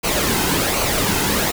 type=noise with flanger; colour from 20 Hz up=pink; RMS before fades=-19 dBFS; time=0.03-1.52 s; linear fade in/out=20 ms; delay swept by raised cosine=0.56 to 1.76 ms; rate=1.3 Hz; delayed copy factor=-0.5; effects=none